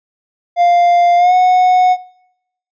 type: tone with pitch glide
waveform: triangle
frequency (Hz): 698.5 to 733.2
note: F5 to F#5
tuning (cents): 0 to -16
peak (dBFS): -5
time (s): 0.56-1.97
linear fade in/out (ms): 50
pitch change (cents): +84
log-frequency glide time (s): 1.17-1.34
effects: noise-tail reverb RT60 0.8 s tail -22 dB re dry + resampled to 16000 Hz